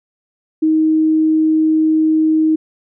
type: tone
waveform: sine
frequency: 314.6 Hz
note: D#4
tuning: 19 cents sharp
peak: -10 dBFS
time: 0.62-2.56 s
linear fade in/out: 10 ms
effects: none